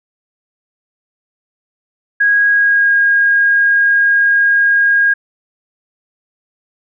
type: tone with pitch glide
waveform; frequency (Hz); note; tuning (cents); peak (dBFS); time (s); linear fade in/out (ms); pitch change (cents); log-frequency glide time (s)
sine; 1646 to 1629; G#6 to G#6; -16 to -34; -8; 2.2-5.14; 10; -18; 2.51-2.92
effects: none